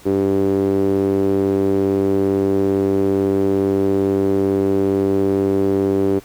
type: tone with band-pass filter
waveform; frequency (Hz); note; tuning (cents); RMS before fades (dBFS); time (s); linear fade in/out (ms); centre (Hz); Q
sawtooth; 97.7; G2; -5; -17; 0.05-6.2; 20; 360; 4.6
effects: pink hiss -45 dBFS RMS until 6.24 s